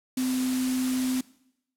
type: tone in noise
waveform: sine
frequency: 256.7 Hz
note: C4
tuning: 33 cents flat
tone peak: -24 dBFS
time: 0.17-1.21 s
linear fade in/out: 5 ms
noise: white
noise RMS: -35 dBFS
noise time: 0.17-1.21 s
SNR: +8 dB
effects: noise-tail reverb RT60 0.8 s tail -20 dB re dry + low-pass 12000 Hz 12 dB/octave